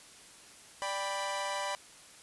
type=chord; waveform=sawtooth; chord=G major; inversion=second; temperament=equal with one note detuned; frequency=587.3 / 789 / 987.8 Hz; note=D5 / G5 / B5; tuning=0 / +11 / 0 cents; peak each=-34 / -36 / -32 dBFS; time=0.82-1.75 s; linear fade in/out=0 ms; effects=white hiss -54 dBFS RMS until 2.22 s + resampled to 24000 Hz